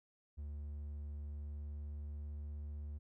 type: tone with pitch glide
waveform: triangle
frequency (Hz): 73.2 to 73.71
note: D2 to D2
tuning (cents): -5 to +7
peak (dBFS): -40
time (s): 0.37-2.99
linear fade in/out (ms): 20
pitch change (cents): +12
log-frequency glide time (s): 1.33-2.54
effects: none